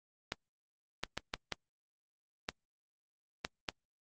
clicks, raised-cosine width 0.2 ms, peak -16 dBFS, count 8, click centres 0.321 / 1.036 / 1.176 / 1.339 / 1.523 / 2.489 / 3.449 / 3.688 s, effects Opus 32 kbps

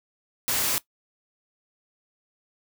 white noise, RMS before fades -25 dBFS, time 0.48-0.78 s, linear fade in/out 0 ms, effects noise-tail reverb RT60 0.1 s tail -18 dB re dry

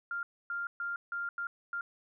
sine tone bursts at uneven times, 1396.9 Hz, F6, in tune, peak -33 dBFS, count 6, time 0.11-0.23 / 0.5-0.67 / 0.8-0.96 / 1.12-1.29 / 1.38-1.47 / 1.73-1.81 s, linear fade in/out 2 ms, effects none

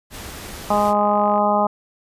pink noise, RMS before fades -34 dBFS, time 0.1-0.94 s, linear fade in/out 50 ms
harmonic tone, 207 Hz, G#3, 5 cents flat, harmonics 1 / 2 / 3 / 4 / 5 / 6, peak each -23 / -28 / -20 / -19 / -23 / -24 dBFS, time 0.7-1.67 s, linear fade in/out 5 ms
click train, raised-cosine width 0.5 ms, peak -25 dBFS, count 24, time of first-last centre 0.91-1.379 s, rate 49 Hz
effects resampled to 32000 Hz

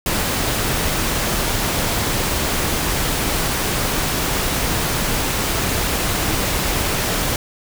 pink noise, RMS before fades -20 dBFS, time 0.06-7.36 s, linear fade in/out 2 ms, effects none

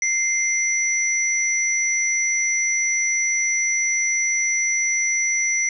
sine tone pair together, 2093 / 5903 Hz, C7 / F#8, 0 / -5 cents, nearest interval octave + tritone, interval 1795 cents, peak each -21 dBFS, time 0.02-5.69 s, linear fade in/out 2 ms, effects none

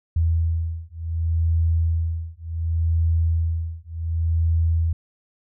sine beating tone pair, 82 / 82.68 Hz, E2 / E2, -9 / +6 cents, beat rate 0.68 Hz, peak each -22 dBFS, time 0.16-4.93 s, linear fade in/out 5 ms, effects none

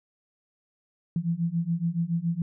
sine beating tone pair, 164.9 / 172 Hz, E3 / F3, +1 / -26 cents, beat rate 7.1 Hz, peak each -28 / -27 dBFS, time 1.16-2.42 s, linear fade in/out 2 ms, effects none

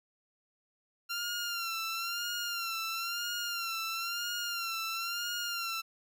15% pulse tone with vibrato, 1379 Hz, F6, 22 cents flat, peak -27 dBFS, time 1.09-5.82 s, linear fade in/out 20 ms, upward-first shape sine, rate 1 Hz, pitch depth 61 cents each way, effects none

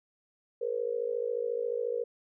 sine tone with amplitude modulation, 476.2 Hz, A#4, 37 cents sharp, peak -25 dBFS, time 0.61-2.04 s, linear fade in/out 10 ms, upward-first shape sine, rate 54.2 Hz, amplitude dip 90%, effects none

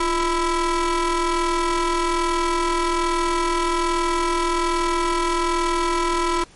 30% pulse ring-modulated tone, 326.2 Hz, E4, 18 cents flat, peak -13 dBFS, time 0-6.44 s, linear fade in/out 5 ms, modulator 673 Hz, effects pink hiss -50 dBFS RMS until 6.55 s + MP3 48 kbps

